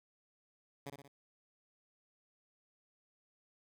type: tone with echo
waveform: 10% pulse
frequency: 140.6 Hz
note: C#3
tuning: 25 cents sharp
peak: -34 dBFS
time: 0.86-0.9 s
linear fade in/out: 5 ms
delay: 60 ms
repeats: 3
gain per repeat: -5 dB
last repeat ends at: 1.08 s
effects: none